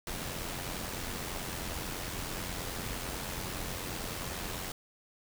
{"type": "noise with amplitude modulation", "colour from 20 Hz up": "pink", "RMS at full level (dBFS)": -36, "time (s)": [0.07, 4.72], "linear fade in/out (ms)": 2, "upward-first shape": "sine", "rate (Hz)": 89.2, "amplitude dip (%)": 45, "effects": []}